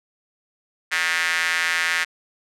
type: tone with high-pass filter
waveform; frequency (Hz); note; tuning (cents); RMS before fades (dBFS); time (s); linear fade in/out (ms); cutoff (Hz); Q
square; 84.5; E2; +43; -22; 0.91-2.05; 20; 1800; 3.2
effects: low-pass 10000 Hz 12 dB/octave